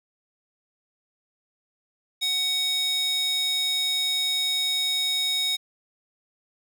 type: tone with high-pass filter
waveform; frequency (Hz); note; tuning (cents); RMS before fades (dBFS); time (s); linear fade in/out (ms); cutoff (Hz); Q
square; 750; F#5; +23; -25; 2.21-5.57; 20; 3400; 7.1
effects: none